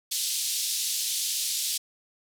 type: band-pass noise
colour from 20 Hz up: pink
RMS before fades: -29 dBFS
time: 0.11-1.78 s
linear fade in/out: 10 ms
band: 3600 to 13000 Hz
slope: 24 dB/octave
effects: none